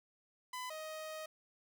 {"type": "tone pair in turn", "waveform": "sawtooth", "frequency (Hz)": [1006, 626.3], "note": ["B5", "D#5"], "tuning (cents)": [32, 11], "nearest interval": "minor sixth", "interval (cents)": 821, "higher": "first", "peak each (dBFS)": [-37, -39], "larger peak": "first", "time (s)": [[0.53, 0.7], [0.7, 1.26]], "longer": "second", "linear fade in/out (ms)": 5, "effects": []}